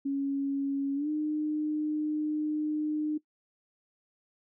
sine tone with pitch glide, 277.2 to 304 Hz, C#4 to D#4, 0 to -40 cents, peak -27 dBFS, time 0.05-3.18 s, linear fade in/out 10 ms, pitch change +160 cents, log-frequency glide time 0.95-1.09 s, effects noise-tail reverb RT60 0.1 s tail -19 dB re dry

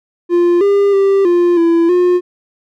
triangle tone with pitch steps, 348.5 / 401.4 / 392.9 / 349.6 / 335.5 / 357.5 Hz, F4 / G4 / G4 / F4 / E4 / F4, -4 / +41 / +4 / +2 / +31 / +41 cents, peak -6 dBFS, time 0.29-2.21 s, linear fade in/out 50 ms, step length 320 ms, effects none

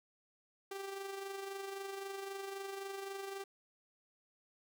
sawtooth tone with amplitude modulation, 392 Hz, G4, in tune, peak -36 dBFS, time 0.71-3.44 s, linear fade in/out 5 ms, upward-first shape sine, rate 23.8 Hz, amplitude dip 45%, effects none

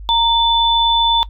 sine tone pair together, 928 / 3504 Hz, A#5 / A7, -8 / -8 cents, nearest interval octave + major seventh, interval 2300 cents, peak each -14 dBFS, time 0.09-1.23 s, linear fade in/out 0 ms, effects noise-tail reverb RT60 0.1 s tail -18 dB re dry + added 50 Hz sine -29 dBFS peak until 1.29 s

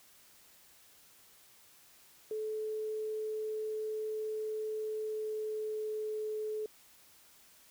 sine tone with pitch glide, 432.6 to 429.6 Hz, A4 to A4, -29 to -41 cents, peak -34 dBFS, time 2.31-6.66 s, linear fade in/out 2 ms, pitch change -12 cents, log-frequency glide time 4.79-6.22 s, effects white hiss -61 dBFS RMS until 7.7 s

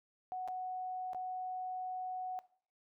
sine tone with dropouts, 740 Hz, F#5, in tune, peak -37 dBFS, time 0.32-2.39 s, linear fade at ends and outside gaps 0 ms, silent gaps 0.477-0.484 / 1.133-1.147 s, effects noise-tail reverb RT60 0.5 s tail -18 dB re dry

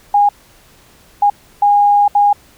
sine tone bursts at uneven times, 818 Hz, G#5, 26 cents flat, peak -7 dBFS, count 4, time 0.14-0.29 / 1.22-1.3 / 1.62-2.08 / 2.15-2.33 s, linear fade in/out 5 ms, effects pink hiss -47 dBFS RMS until 2.57 s

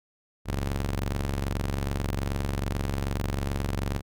sawtooth ring-modulated tone, 69.3 Hz, C#2, in tune, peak -20 dBFS, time 0.45-4.02 s, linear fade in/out 50 ms, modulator 23.4 Hz, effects none

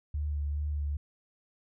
sine tone with vibrato, 73.42 Hz, D2, in tune, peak -29 dBFS, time 0.14-0.97 s, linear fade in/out 5 ms, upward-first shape sine, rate 2.4 Hz, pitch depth 23 cents each way, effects none

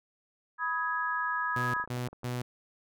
sine chord, G# minor, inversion first, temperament equal with one note detuned, 987.8 / 1263.3 / 1661.2 Hz, B5 / D#6 / G#6, 0 / +26 / 0 cents, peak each -34 / -33 / -32 dBFS, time 0.58-1.86 s, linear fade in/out 50 ms
sawtooth tone bursts, 123.47 Hz, B2, in tune, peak -28 dBFS, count 3, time 1.56-2.42 s, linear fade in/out 5 ms, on 180 ms, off 160 ms
clicks, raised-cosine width 1 ms, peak -33 dBFS, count 9, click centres 1.725 / 1.765 / 1.799 / 1.84 / 1.876 / 1.97 / 2.086 / 2.13 / 2.233 s
effects none

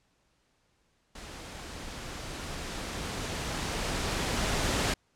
pink noise with level ramp, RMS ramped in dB -44 to -27 dBFS, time 1.15-4.94 s, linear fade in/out 5 ms, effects pink hiss -71 dBFS RMS until 5.15 s + low-pass 8000 Hz 12 dB/octave

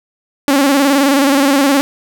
sawtooth tone with vibrato, 277.6 Hz, C#4, 3 cents sharp, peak -5 dBFS, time 0.48-1.81 s, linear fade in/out 0 ms, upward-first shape square, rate 19 Hz, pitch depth 57 cents each way, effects none

